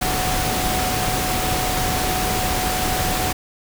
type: tone in noise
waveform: sine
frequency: 740 Hz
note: F#5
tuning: in tune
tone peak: -25 dBFS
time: 0.01-3.33 s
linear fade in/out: 10 ms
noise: pink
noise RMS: -22 dBFS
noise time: 0.01-3.33 s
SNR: -6 dB
effects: none